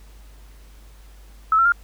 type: tone with pitch steps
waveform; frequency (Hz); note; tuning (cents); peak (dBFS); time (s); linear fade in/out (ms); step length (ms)
sine; 1300 / 1349.7 / 1401.4; E6 / E6 / F6; -24 / +40 / +6; -13; 1.52-1.721; 2; 67
effects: added 50 Hz sine -43 dBFS peak until 1.83 s + pink hiss -54 dBFS RMS until 1.83 s